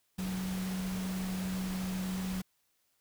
sine tone in noise, 186.7 Hz, F#3, 16 cents sharp, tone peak -33 dBFS, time 0.18-2.42 s, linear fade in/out 10 ms, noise pink, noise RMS -43 dBFS, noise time 0.18-2.42 s, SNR +7 dB, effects white hiss -75 dBFS RMS until 3 s

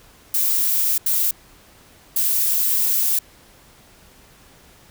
violet noise bursts at uneven times, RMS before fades -19 dBFS, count 3, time 0.34-0.98 / 1.06-1.31 / 2.16-3.19 s, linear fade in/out 5 ms, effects pink hiss -50 dBFS RMS until 4.9 s

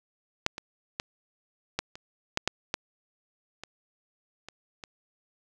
clicks, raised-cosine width 0.2 ms, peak -6 / -19 / -13 / -10 / -25 / -8 / -7 / -10 / -22 / -24 / -23 dBFS, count 11, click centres 0.464 / 0.581 / 0.999 / 1.79 / 1.955 / 2.374 / 2.476 / 2.741 / 3.636 / 4.486 / 4.838 s, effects none

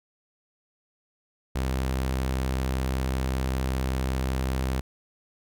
sawtooth tone, 65.2 Hz, C2, 5 cents flat, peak -21 dBFS, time 1.55-4.81 s, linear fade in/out 10 ms, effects none

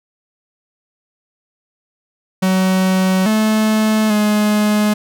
45% pulse tone with pitch steps, 187.6 / 216.9 / 210.4 Hz, F#3 / A3 / G#3, +24 / -25 / +23 cents, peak -12 dBFS, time 2.42-4.94 s, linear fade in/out 10 ms, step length 840 ms, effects none

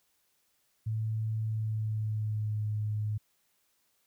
sine tone with pitch glide, 110 to 106.25 Hz, A2 to G#2, 0 to +40 cents, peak -29 dBFS, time 0.86-3.18 s, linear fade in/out 10 ms, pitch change -60 cents, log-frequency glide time 1.43-2.64 s, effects white hiss -73 dBFS RMS until 4.06 s

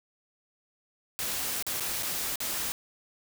white noise with dropouts, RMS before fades -32 dBFS, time 1.19-2.72 s, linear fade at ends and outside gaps 0 ms, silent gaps 1.625-1.666 / 1.799-1.806 / 2.025-2.031 / 2.357-2.404 s, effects none

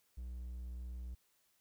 triangle tone, 61.2 Hz, B1, 15 cents flat, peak -40 dBFS, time 0.17-1.15 s, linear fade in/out 10 ms, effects white hiss -75 dBFS RMS until 1.6 s

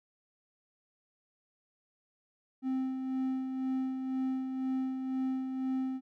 triangle tone with tremolo, 261.6 Hz, C4, in tune, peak -27 dBFS, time 2.62-6.01 s, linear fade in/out 50 ms, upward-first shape sine, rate 2 Hz, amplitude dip 45%, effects none

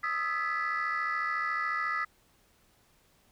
sine chord, E major seventh, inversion third, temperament equal with one note detuned, 1244.5 / 1318.5 / 1704 / 1975.5 Hz, D#6 / E6 / G#6 / B6, 0 / 0 / +44 / 0 cents, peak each -32 / -34 / -36 / -32 dBFS, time 0.03-2.05 s, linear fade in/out 10 ms, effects tanh soft clip ceiling -23 dBFS + pink hiss -66 dBFS RMS until 3.31 s

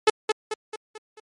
sawtooth tone with echo, 431.5 Hz, A4, 34 cents flat, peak -9 dBFS, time 0.07-0.1 s, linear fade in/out 5 ms, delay 220 ms, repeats 5, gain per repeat -6 dB, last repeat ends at 1.2 s, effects MP3 48 kbps

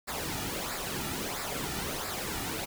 pink noise with flanger, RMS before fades -35 dBFS, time 0.07-2.66 s, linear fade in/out 20 ms, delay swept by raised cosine 0.32 to 1.92 ms, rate 1.5 Hz, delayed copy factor -0.6, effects none

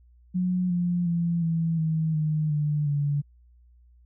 sine tone with pitch steps, 181.5 / 175.62 / 169.93 / 164.43 / 159.1 / 153.95 / 148.96 / 144.14 Hz, F#3 / F3 / F3 / E3 / D#3 / D#3 / D3 / D3, -33 / +10 / -47 / -4 / +39 / -18 / +25 / -32 cents, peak -22 dBFS, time 0.34-3.22 s, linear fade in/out 20 ms, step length 360 ms, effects added 60 Hz sine -53 dBFS peak until 4.05 s

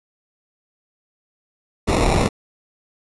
pink noise with sample-and-hold, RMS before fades -17 dBFS, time 1.87-2.29 s, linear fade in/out 20 ms, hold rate 1575 Hz, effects resampled to 24000 Hz

